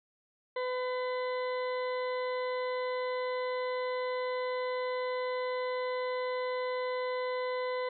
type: harmonic tone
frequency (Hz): 504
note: B4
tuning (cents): +35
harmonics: 1 / 2 / 3 / 4 / 6 / 7 / 8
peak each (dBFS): -32 / -38 / -49 / -42 / -55 / -54 / -50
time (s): 0.56-7.89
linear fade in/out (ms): 5
effects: none